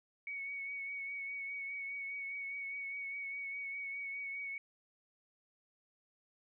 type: tone with vibrato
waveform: sine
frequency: 2231 Hz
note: C#7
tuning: 11 cents sharp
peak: -39 dBFS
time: 0.27-4.58 s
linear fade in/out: 2 ms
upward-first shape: triangle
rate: 4.9 Hz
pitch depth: 30 cents each way
effects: none